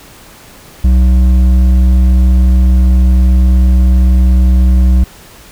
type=tone with hard clipping; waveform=sine; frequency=62.9 Hz; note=B1; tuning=32 cents sharp; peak=-6 dBFS; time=0.84-5.04 s; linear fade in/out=5 ms; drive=7 dB; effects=pink hiss -37 dBFS RMS until 5.51 s